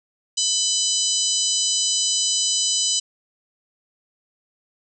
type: harmonic tone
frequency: 1000 Hz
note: B5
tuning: 21 cents sharp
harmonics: 3 / 4 / 5 / 6 / 7 / 8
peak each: -26 / -26 / -26 / -26 / -26 / -26 dBFS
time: 0.37-3 s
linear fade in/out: 10 ms
effects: none